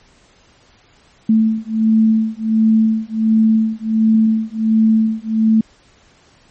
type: beating tone pair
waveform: sine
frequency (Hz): 220 / 221.4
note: A3 / A3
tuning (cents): 0 / +11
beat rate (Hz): 1.4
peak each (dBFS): -14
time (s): 1.29-5.61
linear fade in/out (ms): 5
effects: pink hiss -51 dBFS RMS until 6.5 s + MP3 32 kbps